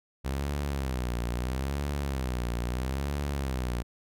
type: tone with vibrato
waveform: sawtooth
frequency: 65.2 Hz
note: C2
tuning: 5 cents flat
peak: -25 dBFS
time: 0.24-3.83 s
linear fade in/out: 20 ms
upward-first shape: sine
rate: 0.76 Hz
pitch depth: 170 cents each way
effects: none